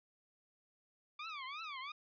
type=tone with vibrato; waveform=20% pulse; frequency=1168 Hz; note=D6; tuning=10 cents flat; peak=-38 dBFS; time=1.19-1.92 s; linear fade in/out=5 ms; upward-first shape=triangle; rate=2.9 Hz; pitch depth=250 cents each way; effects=resampled to 11025 Hz